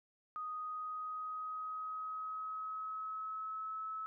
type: tone with pitch glide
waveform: sine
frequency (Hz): 1244.5 to 1297.3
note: D#6 to E6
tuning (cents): 0 to -28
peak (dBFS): -39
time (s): 0.36-4.06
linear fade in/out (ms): 0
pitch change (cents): +72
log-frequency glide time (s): 0.49-3.82
effects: none